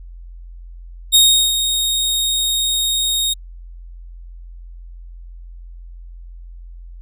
sawtooth tone with ADSR envelope, 3729 Hz, A#7, in tune, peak -4 dBFS, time 1.12-3.34 s, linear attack 29 ms, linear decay 370 ms, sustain -9 dB, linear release 13 ms, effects added 43 Hz sine -33 dBFS peak until 7.01 s

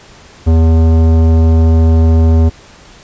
sine tone with tanh clipping, 81.2 Hz, E2, 26 cents flat, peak -7 dBFS, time 0.46-2.5 s, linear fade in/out 20 ms, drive 16 dB, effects pink hiss -39 dBFS RMS until 3.03 s + resampled to 16000 Hz

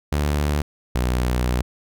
sawtooth tone pair in turn, 73.42 / 61.74 Hz, D2 / B1, 0 / 0 cents, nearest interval minor third, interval 300 cents, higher first, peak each -15 dBFS, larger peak neither, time 0.12-0.62 / 0.95-1.62 s, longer second, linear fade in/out 5 ms, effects none

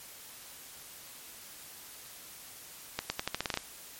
accelerating click train, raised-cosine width 0.2 ms, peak -13 dBFS, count 10, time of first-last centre 2.99-3.574 s, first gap 110 ms, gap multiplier 0.86, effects white hiss -49 dBFS RMS until 3.99 s + MP3 64 kbps

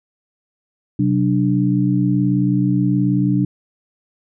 sine tone cluster, 129.8 / 188.5 / 295.1 Hz, C3 / F#3 / D4, -13 / +32 / +8 cents, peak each -18 dBFS, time 0.99-3.45 s, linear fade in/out 5 ms, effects none

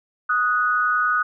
sine tone pair together, 1244.5 / 1475.8 Hz, D#6 / F#6, 0 / -5 cents, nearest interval minor third, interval 295 cents, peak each -20 dBFS, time 0.29-1.23 s, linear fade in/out 10 ms, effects none

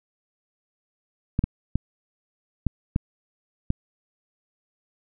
clicks, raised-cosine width 5 ms, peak -9 dBFS, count 6, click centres 1.391 / 1.44 / 1.756 / 2.667 / 2.961 / 3.704 s, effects none

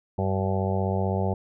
harmonic tone, 95.8 Hz, G2, 39 cents flat, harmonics 1 / 2 / 4 / 5 / 6 / 7 / 8 / 9, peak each -26 / -29 / -32 / -33 / -34 / -34 / -35 / -36 dBFS, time 0.18-1.34 s, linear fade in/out 5 ms, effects none

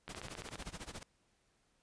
click train, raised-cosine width 0.3 ms, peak -28 dBFS, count 9, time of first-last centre 0.08-0.624 s, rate 14.7 Hz
pink noise with tremolo, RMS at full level -44 dBFS, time 0.09-1.03 s, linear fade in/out 2 ms, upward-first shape sine, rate 14 Hz, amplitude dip 90%
effects pink hiss -75 dBFS RMS until 1.82 s + resampled to 22050 Hz

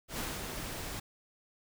pink noise with ADSR envelope, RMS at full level -36 dBFS, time 0.08-1 s, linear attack 100 ms, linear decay 210 ms, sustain -4 dB, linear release 8 ms, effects none

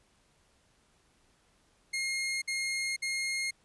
sawtooth tone bursts, 2140 Hz, C7, 38 cents sharp, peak -27 dBFS, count 3, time 1.93-3.51 s, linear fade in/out 10 ms, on 490 ms, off 55 ms, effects pink hiss -68 dBFS RMS until 3.64 s + resampled to 24000 Hz

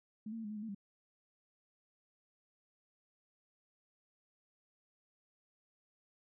sine tone with pitch steps, 214.7 / 227.5 / 224.4 / 208 / 214.3 / 208.1 / 224.5 / 199.3 Hz, A3 / A#3 / A3 / G#3 / A3 / G#3 / A3 / G3, -42 / -42 / +34 / +3 / -45 / +4 / +35 / +29 cents, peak -40 dBFS, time 0.26-0.748 s, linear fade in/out 5 ms, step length 61 ms, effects none

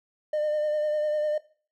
triangle tone with vibrato, 604 Hz, D5, 48 cents sharp, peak -21 dBFS, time 0.33-1.38 s, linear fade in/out 5 ms, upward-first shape sine, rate 10 Hz, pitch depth 24 cents each way, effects noise-tail reverb RT60 0.4 s tail -19 dB re dry + tanh soft clip ceiling -18 dBFS

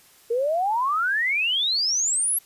sine exponential sweep, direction up, 452.1 to 11600 Hz, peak -20 dBFS, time 0.3-2.39 s, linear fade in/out 10 ms, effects white hiss -54 dBFS RMS until 2.45 s + resampled to 32000 Hz

